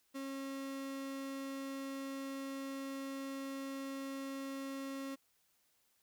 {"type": "tone", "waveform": "35% pulse", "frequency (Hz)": 271.8, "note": "C#4", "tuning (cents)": -34, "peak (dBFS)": -39, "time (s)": [0.14, 5.16], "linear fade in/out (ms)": 20, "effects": ["white hiss -75 dBFS RMS until 6.02 s"]}